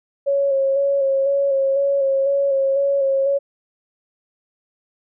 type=tone with vibrato; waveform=sine; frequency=550 Hz; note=C#5; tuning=14 cents flat; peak=-15 dBFS; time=0.26-3.39 s; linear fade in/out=20 ms; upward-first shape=square; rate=2 Hz; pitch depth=24 cents each way; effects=none